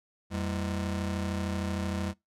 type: ring-modulated tone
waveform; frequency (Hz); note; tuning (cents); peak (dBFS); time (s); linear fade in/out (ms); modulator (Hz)
35% pulse; 139.5; C#3; +11; -25; 0.3-2.14; 50; 53.2
effects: noise-tail reverb RT60 0.2 s tail -25 dB re dry + low-pass 10000 Hz 12 dB/octave